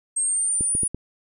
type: exponential sweep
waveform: sine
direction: up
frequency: 8372 to 9740 Hz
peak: -20 dBFS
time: 0.16-0.88 s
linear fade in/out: 10 ms
type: clicks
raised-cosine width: 3 ms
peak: -17 dBFS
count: 4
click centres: 0.609 / 0.751 / 0.833 / 0.946 s
effects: none